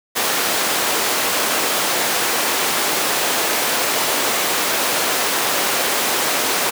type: high-pass noise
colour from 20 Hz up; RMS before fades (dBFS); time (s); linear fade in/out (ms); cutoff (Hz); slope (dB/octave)
pink; -19; 0.15-6.71; 20; 420; 12
effects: none